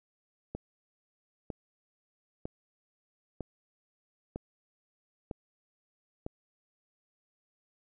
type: click train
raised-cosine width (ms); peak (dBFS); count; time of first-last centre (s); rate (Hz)
2; -23; 7; 0.55-6.264; 1.05
effects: none